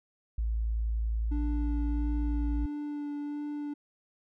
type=tone; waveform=sine; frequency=55.5 Hz; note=A1; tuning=16 cents sharp; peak=-27 dBFS; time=0.38-2.66 s; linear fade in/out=5 ms
type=tone with vibrato; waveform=triangle; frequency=292.5 Hz; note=D4; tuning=7 cents flat; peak=-31 dBFS; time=1.31-3.74 s; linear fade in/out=10 ms; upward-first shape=sine; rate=1.5 Hz; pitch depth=12 cents each way
effects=none